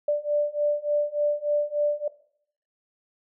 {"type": "beating tone pair", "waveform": "sine", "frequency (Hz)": [587.3, 590.7], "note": ["D5", "D5"], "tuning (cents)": [0, 10], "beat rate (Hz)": 3.4, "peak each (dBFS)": -25, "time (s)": [0.08, 2.08], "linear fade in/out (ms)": 5, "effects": ["noise-tail reverb RT60 0.6 s tail -17 dB re dry"]}